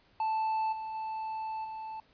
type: tone with level steps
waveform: triangle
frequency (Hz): 879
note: A5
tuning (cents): -2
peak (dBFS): -26 / -34 / -32 / -36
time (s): 0.2-2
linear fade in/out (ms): 2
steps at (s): 0.72 / 0.94 / 1.64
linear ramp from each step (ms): 10
effects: pink hiss -65 dBFS RMS until 2.13 s + resampled to 11025 Hz